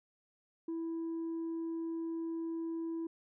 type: tone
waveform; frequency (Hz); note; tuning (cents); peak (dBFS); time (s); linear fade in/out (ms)
sine; 329.6; E4; 0; -33; 0.68-3.07; 5
effects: tanh soft clip ceiling -34 dBFS